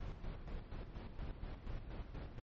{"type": "noise with tremolo", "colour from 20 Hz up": "brown", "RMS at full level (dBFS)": -44, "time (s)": [0, 2.4], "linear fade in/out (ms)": 10, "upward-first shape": "square", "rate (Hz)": 4.2, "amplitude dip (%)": 55, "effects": ["low-pass 4000 Hz 12 dB/octave", "MP3 32 kbps"]}